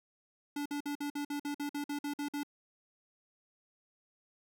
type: tone bursts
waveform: square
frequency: 289.3 Hz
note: D4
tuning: 26 cents flat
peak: -35 dBFS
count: 13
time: 0.56-2.433 s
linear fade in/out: 5 ms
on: 97 ms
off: 51 ms
effects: none